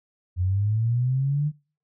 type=linear sweep; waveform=sine; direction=up; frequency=87.31 to 151.7 Hz; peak=-20 dBFS; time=0.36-1.52 s; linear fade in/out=50 ms; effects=noise-tail reverb RT60 0.4 s tail -24 dB re dry